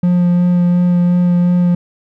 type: tone with vibrato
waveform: triangle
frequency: 176.6 Hz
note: F3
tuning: 20 cents sharp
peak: -7 dBFS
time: 0.03-1.75 s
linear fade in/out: 5 ms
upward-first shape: sine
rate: 2.8 Hz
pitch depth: 11 cents each way
effects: none